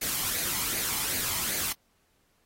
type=noise with flanger; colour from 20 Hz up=white; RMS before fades=-30 dBFS; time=0.01-1.73 s; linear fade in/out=10 ms; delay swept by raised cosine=0.45 to 0.97 ms; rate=2.6 Hz; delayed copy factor=+0.5; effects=pink hiss -70 dBFS RMS until 2.45 s + AAC 48 kbps